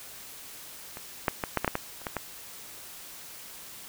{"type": "clicks", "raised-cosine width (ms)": 0.5, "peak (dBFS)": [-24, -8, -13, -9, -10, -9, -12, -30, -16, -14], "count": 10, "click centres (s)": [0.971, 1.282, 1.438, 1.573, 1.646, 1.678, 1.754, 2.017, 2.068, 2.167], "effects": ["white hiss -45 dBFS RMS until 3.88 s"]}